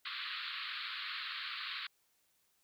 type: band-pass noise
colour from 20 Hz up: white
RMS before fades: -42 dBFS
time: 0.05-1.87 s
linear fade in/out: 5 ms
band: 1100 to 4400 Hz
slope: 96 dB/octave
effects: white hiss -75 dBFS RMS until 2.63 s